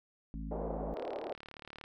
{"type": "harmonic tone", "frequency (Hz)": 54.1, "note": "A1", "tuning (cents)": -29, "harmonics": [1, 3, 4, 5], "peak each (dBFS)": [-40, -45, -46, -47], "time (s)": [0.34, 0.94], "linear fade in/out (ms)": 0}
{"type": "band-pass noise", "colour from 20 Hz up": "pink", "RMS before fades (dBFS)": -40, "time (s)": [0.51, 1.33], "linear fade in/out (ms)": 5, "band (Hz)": [400, 710], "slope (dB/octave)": 24}
{"type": "click train", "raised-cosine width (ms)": 0.3, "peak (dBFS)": -31, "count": 33, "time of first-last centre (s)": [0.97, 1.84], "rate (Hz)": 36.8}
{"effects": []}